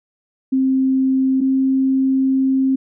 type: tone pair in turn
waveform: sine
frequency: 263.9 / 265.6 Hz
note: C4 / C4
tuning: +15 / +26 cents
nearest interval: unison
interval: 11 cents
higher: second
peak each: -13 dBFS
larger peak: neither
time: 0.52-1.41 / 1.41-2.76 s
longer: second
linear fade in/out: 10 ms
effects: none